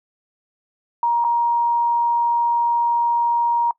sine tone with dropouts, 943 Hz, A#5, 20 cents sharp, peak -15 dBFS, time 1.03-3.71 s, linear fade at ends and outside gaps 2 ms, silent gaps 1.242-1.247 s, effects noise-tail reverb RT60 0.1 s tail -23 dB re dry

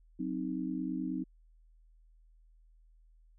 sine chord, C diminished, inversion second, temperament equal, 185 / 261.6 / 311.1 Hz, Gb3 / C4 / Eb4, 0 / 0 / 0 cents, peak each -39 / -36 / -37 dBFS, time 0.19-1.24 s, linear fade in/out 10 ms, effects added 40 Hz sine -59 dBFS peak until 3.38 s

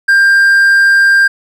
triangle tone, 1593 Hz, G6, 27 cents sharp, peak -3 dBFS, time 0.08-1.28 s, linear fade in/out 10 ms, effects none

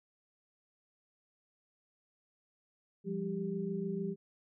sine tone cluster, 173.9 / 200.6 / 394.4 Hz, F3 / G3 / G4, -7 / +40 / +11 cents, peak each -38 / -38 / -38 dBFS, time 3.04-4.16 s, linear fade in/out 50 ms, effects none

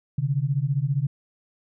sine beating tone pair, 131.9 / 146.9 Hz, C3 / D3, +14 / +1 cents, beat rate 15 Hz, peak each -24 dBFS, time 0.18-1.07 s, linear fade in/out 5 ms, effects none

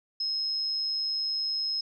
sine tone, 5150 Hz, E8, 41 cents flat, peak -27 dBFS, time 0.2-1.81 s, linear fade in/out 5 ms, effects none

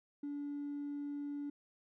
sine tone with hard clipping, 287.9 Hz, D4, 34 cents flat, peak -39 dBFS, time 0.23-1.5 s, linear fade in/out 5 ms, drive 1 dB, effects none

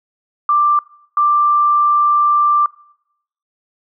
sine tone bursts at uneven times, 1180 Hz, D6, 8 cents sharp, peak -10 dBFS, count 2, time 0.49-0.79 / 1.17-2.66 s, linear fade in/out 2 ms, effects noise-tail reverb RT60 0.8 s tail -23 dB re dry

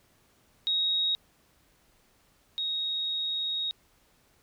sine tone pair in turn, 3776 / 3762 Hz, A#7 / A#7, +22 / +15 cents, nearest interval unison, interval 7 cents, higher first, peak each -24 / -28 dBFS, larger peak first, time 0.67-1.15 / 2.58-3.71 s, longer second, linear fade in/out 0 ms, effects pink hiss -65 dBFS RMS until 4.42 s

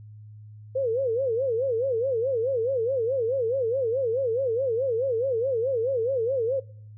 sine tone with vibrato, 493.9 Hz, B4, in tune, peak -22 dBFS, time 0.75-6.6 s, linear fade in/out 10 ms, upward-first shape sine, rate 4.7 Hz, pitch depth 190 cents each way, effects noise-tail reverb RT60 0.6 s tail -24 dB re dry + added 106 Hz sine -42 dBFS peak until 6.97 s

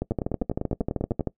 two click trains, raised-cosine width 2 ms, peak -12 / -13 dBFS, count 16 / 13, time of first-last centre 0.11-1.273 / 0.02-1.208 s, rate 12.9 / 10.1 Hz, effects noise-tail reverb RT60 0.1 s tail -21 dB re dry

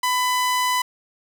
sawtooth tone, 1000 Hz, B5, 21 cents sharp, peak -15 dBFS, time 0.03-0.82 s, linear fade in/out 5 ms, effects none

